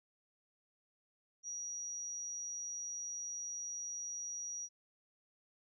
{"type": "tone", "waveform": "sine", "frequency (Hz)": 5770, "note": "F#8", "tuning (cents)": -44, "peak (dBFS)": -40, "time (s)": [1.43, 4.69], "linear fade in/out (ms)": 50, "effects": []}